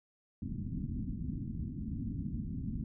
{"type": "low-pass noise", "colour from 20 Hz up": "white", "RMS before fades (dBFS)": -38, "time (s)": [0.42, 2.84], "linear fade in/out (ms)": 2, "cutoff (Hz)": 260, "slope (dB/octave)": 48, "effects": []}